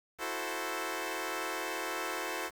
10% pulse chord, F# half-diminished seventh, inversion third, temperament equal, 329.6 / 370 / 440 / 523.3 Hz, E4 / F#4 / A4 / C5, 0 / 0 / 0 / 0 cents, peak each -32 dBFS, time 0.18-2.51 s, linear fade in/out 50 ms, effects 9-bit

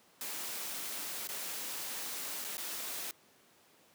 white noise with dropouts, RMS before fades -40 dBFS, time 0.21-3.11 s, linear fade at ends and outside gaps 1 ms, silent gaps 1.273-1.289 / 2.443-2.447 / 2.57-2.58 s, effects pink hiss -64 dBFS RMS until 3.94 s + high-pass 200 Hz 12 dB/octave

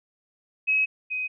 sine tone pair in turn, 2556 / 2514 Hz, D#7 / D#7, +46 / +17 cents, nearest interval unison, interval 29 cents, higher first, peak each -19 / -26 dBFS, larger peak first, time 0.67-0.86 / 1.1-1.28 s, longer first, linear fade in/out 20 ms, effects none

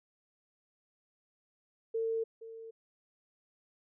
sine tone with echo, 451.5 Hz, A4, 45 cents sharp, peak -30 dBFS, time 1.94-2.24 s, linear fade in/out 10 ms, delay 470 ms, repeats 1, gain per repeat -14 dB, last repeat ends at 2.71 s, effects none

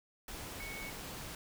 sine tone in noise, 2217 Hz, C#7, in tune, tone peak -44 dBFS, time 0.6-0.9 s, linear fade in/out 2 ms, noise pink, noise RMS -45 dBFS, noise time 0.28-1.35 s, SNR -2 dB, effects none

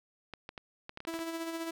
clicks, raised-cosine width 0.3 ms, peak -26 dBFS, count 9, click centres 0.337 / 0.491 / 0.578 / 0.894 / 0.974 / 1.004 / 1.051 / 1.14 / 1.191 s
sawtooth tone with tremolo, 329.6 Hz, E4, in tune, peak -30 dBFS, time 1.07-1.71 s, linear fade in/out 5 ms, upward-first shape sine, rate 15 Hz, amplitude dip 45%
effects none

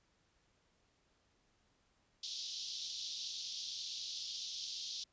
pink band-pass noise, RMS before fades -44 dBFS, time 2.23-5.04 s, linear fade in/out 5 ms, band 3400 to 5900 Hz, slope 48 dB/octave, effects pink hiss -75 dBFS RMS until 5.12 s + resampled to 16000 Hz

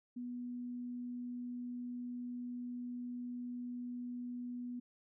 sine tone, 244.8 Hz, B3, 15 cents flat, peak -40 dBFS, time 0.16-4.8 s, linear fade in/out 10 ms, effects none

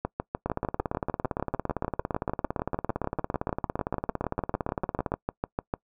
two click trains, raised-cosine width 1 ms, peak -13 / -14 dBFS, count 39 / 83, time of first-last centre 0.05-5.739 / 0.46-5.119 s, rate 6.68 / 17.6 Hz, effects noise-tail reverb RT60 0.1 s tail -24 dB re dry

